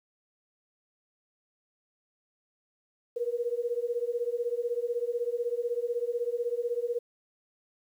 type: beating tone pair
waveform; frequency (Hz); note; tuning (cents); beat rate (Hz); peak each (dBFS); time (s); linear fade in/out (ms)
sine; 470 / 486; A#4 / B4; +14 / -28; 16; -31; 3.16-6.99; 10
effects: 10-bit

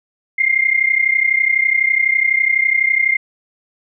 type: tone pair together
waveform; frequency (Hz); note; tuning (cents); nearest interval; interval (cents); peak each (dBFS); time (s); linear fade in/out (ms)
sine; 2096 / 2128; C7 / C7; +2 / +29; unison; 27; -15; 0.38-3.17; 10
effects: none

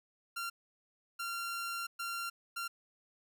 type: tone bursts at uneven times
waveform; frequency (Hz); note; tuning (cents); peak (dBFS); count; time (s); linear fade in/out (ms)
sawtooth; 1379; F6; -22; -33; 4; 0.36-0.5 / 1.19-1.87 / 1.99-2.3 / 2.56-2.68; 10
effects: none

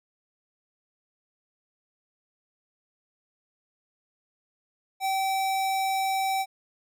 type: tone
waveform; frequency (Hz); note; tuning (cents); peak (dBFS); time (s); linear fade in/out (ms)
square; 771; G5; -29; -25; 5-6.46; 50
effects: none

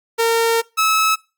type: tone pair in turn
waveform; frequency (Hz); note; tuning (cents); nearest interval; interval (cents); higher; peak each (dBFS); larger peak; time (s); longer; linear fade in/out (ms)
sawtooth; 458.5 / 1296.8; A#4 / E6; -29 / -29; octave + tritone; 1800; second; -10; neither; 0.18-0.62 / 0.77-1.16; first; 20
effects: noise-tail reverb RT60 0.3 s tail -23 dB re dry + Opus 48 kbps

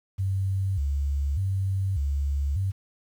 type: tone with vibrato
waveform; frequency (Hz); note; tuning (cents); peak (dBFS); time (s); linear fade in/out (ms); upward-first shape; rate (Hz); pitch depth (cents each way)
sine; 82.41; E2; 0; -23; 0.18-2.72; 20; square; 0.84; 270
effects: 9-bit

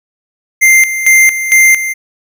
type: tone with tremolo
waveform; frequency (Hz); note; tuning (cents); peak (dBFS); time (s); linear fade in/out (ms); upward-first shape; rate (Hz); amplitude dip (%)
square; 2093; C7; 0; -4; 0.61-1.94; 20; square; 2.2; 70
effects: none

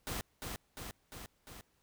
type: noise with echo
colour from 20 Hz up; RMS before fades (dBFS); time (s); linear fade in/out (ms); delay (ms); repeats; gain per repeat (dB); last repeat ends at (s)
pink; -39; 0.07-0.21; 0; 350; 4; -3; 1.61
effects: pink hiss -74 dBFS RMS until 1.82 s

